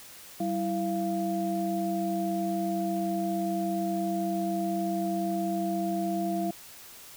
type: tone cluster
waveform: sine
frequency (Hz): 192.4 / 329.5 / 689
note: G3 / E4 / F5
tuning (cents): -32 / -1 / -24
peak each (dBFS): -31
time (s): 0.4-6.51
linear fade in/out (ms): 5
effects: white hiss -48 dBFS RMS until 7.16 s